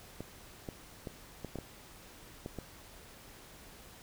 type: clicks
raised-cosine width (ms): 2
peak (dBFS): -26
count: 8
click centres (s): 0.206 / 0.688 / 1.072 / 1.447 / 1.557 / 1.587 / 2.461 / 2.587
effects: pink hiss -54 dBFS RMS until 4.02 s